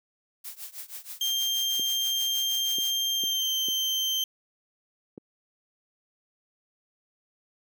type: noise with tremolo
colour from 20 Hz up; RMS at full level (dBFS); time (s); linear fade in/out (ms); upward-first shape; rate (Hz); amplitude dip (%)
blue; -37; 0.44-2.91; 10; triangle; 6.3; 95
type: tone with pitch glide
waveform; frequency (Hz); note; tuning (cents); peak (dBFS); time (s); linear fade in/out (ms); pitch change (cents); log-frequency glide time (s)
35% pulse; 3181 to 3126; G7 to G7; +25 to -6; -23; 1.21-4.24; 2; -31; 3.15-3.55
type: clicks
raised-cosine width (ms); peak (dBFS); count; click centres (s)
3; -22; 5; 1.796 / 2.785 / 3.237 / 3.685 / 5.178
effects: high-pass 300 Hz 12 dB/octave